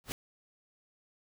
pink noise with exponential growth, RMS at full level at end -31 dBFS, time 0.04-0.12 s, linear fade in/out 0 ms, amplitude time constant 17 ms, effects none

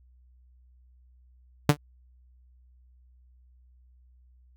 sawtooth tone with exponential decay, 146.83 Hz, D3, in tune, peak -10 dBFS, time 1.69-1.77 s, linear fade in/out 5 ms, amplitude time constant 16 ms, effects added 62 Hz sine -55 dBFS peak until 4.56 s

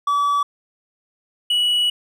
triangle tone pair in turn, 1147 / 2934 Hz, D6 / F#7, -41 / -15 cents, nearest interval octave + major third, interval 1626 cents, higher second, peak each -14 dBFS, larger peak neither, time 0.07-0.43 / 1.5-1.9 s, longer second, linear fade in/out 5 ms, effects none

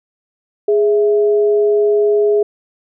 sine tone pair together, 415.3 / 659.3 Hz, G#4 / E5, 0 / 0 cents, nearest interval minor sixth, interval 800 cents, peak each -10 / -22 dBFS, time 0.68-2.43 s, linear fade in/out 5 ms, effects none

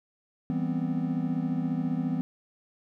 triangle chord, C major seventh, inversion first, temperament equal, 164.81 / 196 / 246.9 / 261.6 Hz, E3 / G3 / B3 / C4, 0 / 0 / 0 / 0 cents, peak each -29 / -33 / -29 / -30 dBFS, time 0.5-2.21 s, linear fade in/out 0 ms, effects none

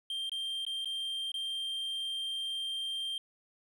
triangle tone with dropouts, 3171 Hz, G7, 19 cents sharp, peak -32 dBFS, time 0.1-3.18 s, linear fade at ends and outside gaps 2 ms, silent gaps 0.295-0.317 / 0.651-0.665 / 0.847-0.856 / 1.318-1.341 s, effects none

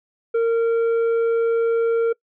triangle tone with tanh clipping, 460 Hz, A#4, 23 cents flat, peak -17 dBFS, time 0.34-2.13 s, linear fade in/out 10 ms, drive 10 dB, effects noise-tail reverb RT60 0.1 s tail -24 dB re dry

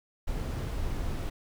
brown noise, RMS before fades -32 dBFS, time 0.27-1.3 s, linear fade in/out 10 ms, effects none

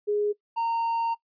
sine / triangle tone pair in turn, 415.3 / 921.3 Hz, G#4 / A#5, 0 / -21 cents, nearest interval octave + major second, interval 1379 cents, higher second, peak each -22 dBFS, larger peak neither, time 0.07-0.33 / 0.56-1.15 s, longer second, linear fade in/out 20 ms, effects noise-tail reverb RT60 0.1 s tail -21 dB re dry + resampled to 11025 Hz

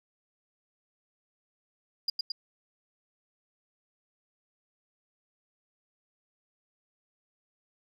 sine tone with echo, 4857 Hz, D#8, 43 cents flat, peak -23 dBFS, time 2.08-2.1 s, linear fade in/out 5 ms, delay 110 ms, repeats 2, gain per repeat -3 dB, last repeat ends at 2.32 s, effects tanh soft clip ceiling -23 dBFS

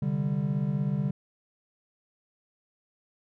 triangle chord, C suspended second, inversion none, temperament just, 130.81 / 147.16 / 196.22 Hz, C3 / D3 / G3, 0 / +4 / +2 cents, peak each -31 / -26 / -28 dBFS, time 0.02-1.11 s, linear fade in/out 5 ms, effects none

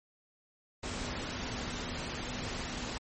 sine tone in noise, 246.1 Hz, B3, 6 cents flat, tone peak -46 dBFS, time 0.83-2.98 s, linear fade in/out 5 ms, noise pink, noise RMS -38 dBFS, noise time 0.83-2.98 s, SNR -11 dB, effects MP3 32 kbps

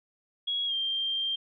sine tone with pitch glide, 3322 to 3176 Hz, G#7 to G7, 0 to +22 cents, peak -27 dBFS, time 0.47-1.36 s, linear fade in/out 10 ms, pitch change -78 cents, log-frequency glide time 0.66-0.74 s, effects none

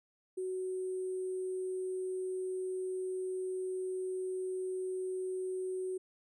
sine tone with sample-and-hold, 372.4 Hz, F#4, 11 cents sharp, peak -34 dBFS, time 0.37-5.98 s, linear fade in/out 10 ms, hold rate 8820 Hz, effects resampled to 22050 Hz

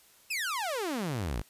sawtooth exponential sweep, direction down, 2700 to 47.63 Hz, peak -27 dBFS, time 0.3-1.42 s, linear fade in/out 10 ms, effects white hiss -60 dBFS RMS until 1.49 s + resampled to 32000 Hz

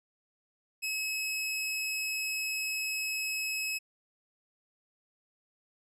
sawtooth tone, 2571 Hz, E7, 44 cents flat, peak -28 dBFS, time 0.82-3.79 s, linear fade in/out 20 ms, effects resampled to 32000 Hz

